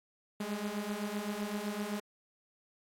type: beating tone pair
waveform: sawtooth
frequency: 202.6 / 210.4 Hz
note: G#3 / G#3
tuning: -43 / +23 cents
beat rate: 7.8 Hz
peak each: -35 / -33 dBFS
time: 0.4-2 s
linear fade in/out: 5 ms
effects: AAC 64 kbps